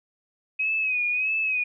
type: tone with vibrato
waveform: sine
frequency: 2526 Hz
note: D#7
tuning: 26 cents sharp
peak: -22 dBFS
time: 0.59-1.64 s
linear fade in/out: 10 ms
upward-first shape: sine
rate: 1.6 Hz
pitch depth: 65 cents each way
effects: none